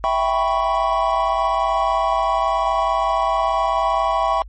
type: chord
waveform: triangle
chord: C# half-diminished seventh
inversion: first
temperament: equal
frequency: 659.3 / 784 / 987.8 / 1108.7 Hz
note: E5 / G5 / B5 / C#6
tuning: 0 / 0 / 0 / 0 cents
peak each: -20 dBFS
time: 0.04-4.42 s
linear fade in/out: 0 ms
effects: added 50 Hz sine -35 dBFS peak until 4.48 s + MP3 32 kbps